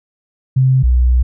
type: tone pair in turn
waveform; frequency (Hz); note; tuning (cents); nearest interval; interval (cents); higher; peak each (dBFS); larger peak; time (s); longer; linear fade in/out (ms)
sine; 130.81 / 61.85; C3 / B1; 0 / +3; octave + minor second; 1297; first; -8; neither; 0.56-0.83 / 0.83-1.23; second; 10
effects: none